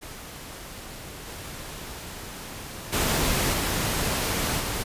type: noise with level steps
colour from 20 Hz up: pink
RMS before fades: -40 / -38 / -24 / -26 / -29 dBFS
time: 0.01-4.84 s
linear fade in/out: 20 ms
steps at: 1.26 / 2.92 / 3.52 / 4.59 s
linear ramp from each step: 20 ms
effects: resampled to 32000 Hz